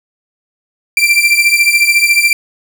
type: beating tone pair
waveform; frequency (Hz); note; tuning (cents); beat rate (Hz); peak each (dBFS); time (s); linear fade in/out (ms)
40% pulse; 2349 / 2363; D7 / D7; 0 / +10; 14; -10; 0.97-2.33; 2
effects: none